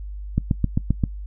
click train, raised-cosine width 5 ms, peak -6 dBFS, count 6, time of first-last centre 0.38-1.038 s, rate 7.6 Hz, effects noise-tail reverb RT60 0.1 s tail -22 dB re dry + added 50 Hz sine -30 dBFS peak until 1.26 s

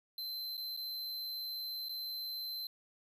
square tone with dropouts, 4087 Hz, C8, 41 cents flat, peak -39 dBFS, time 0.18-2.67 s, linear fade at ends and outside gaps 2 ms, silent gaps 0.57-0.577 / 0.766-0.773 / 1.886-1.893 s, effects none

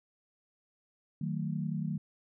sine chord, D# diminished, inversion none, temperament just, 155.56 / 186.68 / 224 Hz, D#3 / F#3 / A3, 0 / +16 / +31 cents, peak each -34 / -36 / -38 dBFS, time 1.21-1.98 s, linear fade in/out 5 ms, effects none

